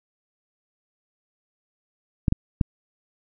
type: clicks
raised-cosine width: 5 ms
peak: -6 dBFS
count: 3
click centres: 2.282 / 2.324 / 2.612 s
effects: none